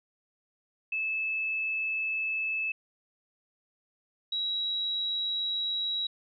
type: tone pair in turn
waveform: sine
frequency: 2613 / 3871 Hz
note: E7 / B7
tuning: -16 / -35 cents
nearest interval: perfect fifth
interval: 681 cents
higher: second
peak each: -28 dBFS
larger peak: neither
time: 0.92-2.72 / 4.32-6.07 s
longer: first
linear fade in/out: 5 ms
effects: none